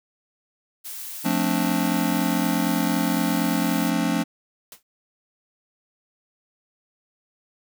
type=noise; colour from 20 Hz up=blue; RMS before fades=-35 dBFS; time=0.84-3.91 s; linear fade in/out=20 ms
type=chord; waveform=square; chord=D minor seventh; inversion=first; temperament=just; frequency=176.2 / 220.2 / 264.3 / 293.7 Hz; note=F3 / A3 / C4 / D4; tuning=+16 / +2 / +18 / 0 cents; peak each=-27 dBFS; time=1.24-4.24 s; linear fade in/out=20 ms
type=noise with exponential decay; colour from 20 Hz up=white; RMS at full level=-37 dBFS; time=4.72-4.83 s; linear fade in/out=2 ms; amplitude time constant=23 ms
effects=none